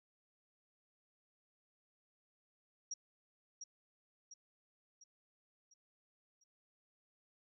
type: tone with echo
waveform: sine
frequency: 5680 Hz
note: F8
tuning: 28 cents sharp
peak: -39 dBFS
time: 2.91-2.94 s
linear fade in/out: 5 ms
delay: 700 ms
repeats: 5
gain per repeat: -6 dB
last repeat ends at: 6.44 s
effects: none